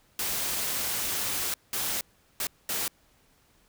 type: noise bursts at uneven times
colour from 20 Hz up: white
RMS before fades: -30 dBFS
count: 4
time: 0.19-1.54 / 1.73-2.01 / 2.4-2.47 / 2.69-2.88 s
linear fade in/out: 2 ms
effects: pink hiss -64 dBFS RMS until 3.68 s